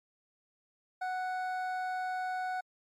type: tone pair together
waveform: triangle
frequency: 740 / 1480 Hz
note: F#5 / F#6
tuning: 0 / 0 cents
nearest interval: octave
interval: 1200 cents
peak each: -31 / -38 dBFS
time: 1.01-2.61 s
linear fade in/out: 10 ms
effects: MP3 64 kbps